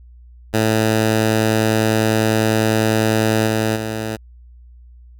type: tone with level steps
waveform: 10% pulse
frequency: 110 Hz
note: A2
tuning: in tune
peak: -6 / -8 / -14 dBFS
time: 0.53-4.17 s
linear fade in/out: 20 ms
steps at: 3.46 / 3.75 s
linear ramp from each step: 20 ms
effects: added 60 Hz sine -40 dBFS peak until 5.19 s